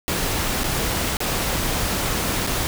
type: noise with dropouts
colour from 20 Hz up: pink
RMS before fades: -23 dBFS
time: 0.08-2.67 s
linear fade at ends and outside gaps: 0 ms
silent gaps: 0.635-0.641 / 1.169-1.204 / 2.466-2.472 s
effects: none